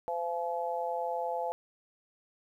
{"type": "harmonic tone", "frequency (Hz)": 170.8, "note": "F3", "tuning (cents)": -38, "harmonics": [3, 4, 5], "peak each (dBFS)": [-35, -35, -35], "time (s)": [0.08, 1.52], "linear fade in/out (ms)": 0, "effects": ["11-bit"]}